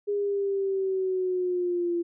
sine linear sweep, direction down, 410.4 to 341.7 Hz, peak -24 dBFS, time 0.07-2.03 s, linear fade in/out 20 ms, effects none

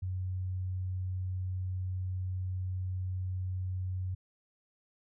sine tone, 92.5 Hz, F#2, in tune, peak -32 dBFS, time 0.02-4.15 s, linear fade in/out 10 ms, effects none

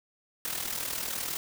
white noise with amplitude modulation, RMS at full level -31 dBFS, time 0.45-1.37 s, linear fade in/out 0 ms, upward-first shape sine, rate 39.8 Hz, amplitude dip 65%, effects none

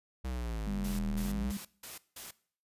square linear two-way sweep, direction down then up, 65.41 to 36.71 to 65.41 Hz, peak -35 dBFS, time 0.24-1.52 s, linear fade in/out 10 ms, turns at 1.14 s
sine tone with vibrato, 200.8 Hz, G3, 42 cents sharp, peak -34 dBFS, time 0.67-1.57 s, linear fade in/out 2 ms, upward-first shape square, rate 12 Hz, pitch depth 14 cents each way
white noise bursts, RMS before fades -45 dBFS, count 5, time 0.84-2.31 s, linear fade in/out 5 ms, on 150 ms, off 180 ms
effects noise-tail reverb RT60 0.5 s tail -20 dB re dry + resampled to 32000 Hz

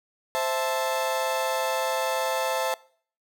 35% pulse chord, A minor, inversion first, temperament equal, 523.3 / 659.3 / 880 Hz, C5 / E5 / A5, 0 / 0 / 0 cents, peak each -27 dBFS, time 0.35-2.74 s, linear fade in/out 0 ms, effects noise-tail reverb RT60 0.5 s tail -22 dB re dry

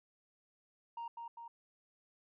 sine tone with echo, 932.3 Hz, A#5, in tune, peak -38 dBFS, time 0.97-1.08 s, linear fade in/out 5 ms, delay 200 ms, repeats 2, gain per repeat -4 dB, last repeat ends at 1.48 s, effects tanh soft clip ceiling -39 dBFS

